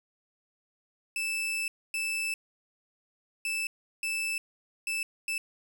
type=tone bursts at uneven times; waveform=40% pulse; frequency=2635 Hz; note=E7; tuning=1 cent flat; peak=-28 dBFS; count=6; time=1.16-1.68 / 1.94-2.34 / 3.45-3.67 / 4.03-4.38 / 4.87-5.03 / 5.28-5.38 s; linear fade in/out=2 ms; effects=none